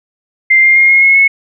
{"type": "tone with pitch steps", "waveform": "sine", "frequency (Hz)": [2093, 2112, 2132, 2152, 2172, 2192], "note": ["C7", "C7", "C7", "C7", "C#7", "C#7"], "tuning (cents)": [0, 16, 32, 48, -36, -20], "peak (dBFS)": -4, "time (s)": [0.5, 1.28], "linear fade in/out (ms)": 10, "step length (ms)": 130, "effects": []}